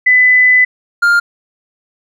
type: tone pair in turn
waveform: sine / triangle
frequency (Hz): 2003 / 1403.7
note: B6 / F6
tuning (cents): +24 / +8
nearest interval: tritone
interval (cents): 616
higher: first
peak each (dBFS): -5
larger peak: neither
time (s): 0.06-0.65 / 1.02-1.2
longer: first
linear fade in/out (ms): 10
effects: none